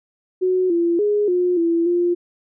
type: tone with pitch steps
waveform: sine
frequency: 369.1 / 340.8 / 415.1 / 358.2 / 335.7 / 349.6 Hz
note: F#4 / F4 / G#4 / F4 / E4 / F4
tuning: -4 / -42 / -1 / +44 / +32 / +2 cents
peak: -15 dBFS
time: 0.41-2.15 s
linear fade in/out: 20 ms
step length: 290 ms
effects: none